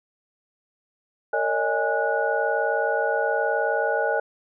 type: tone cluster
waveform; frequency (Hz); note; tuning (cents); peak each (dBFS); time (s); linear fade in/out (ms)
sine; 456.8 / 564 / 623 / 825 / 1464; A#4 / C#5 / D#5 / G#5 / F#6; -35 / +30 / +2 / -12 / -19; -27; 1.33-4.2; 5
effects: none